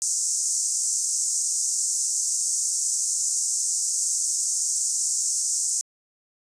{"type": "band-pass noise", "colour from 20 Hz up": "white", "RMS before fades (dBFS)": -25, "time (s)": [0.02, 5.81], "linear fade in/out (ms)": 0, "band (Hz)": [5900, 8600], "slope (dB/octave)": 48, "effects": ["resampled to 22050 Hz"]}